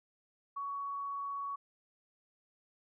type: tone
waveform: sine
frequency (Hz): 1121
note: C#6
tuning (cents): +19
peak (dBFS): -36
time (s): 0.56-1.56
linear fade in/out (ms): 10
effects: none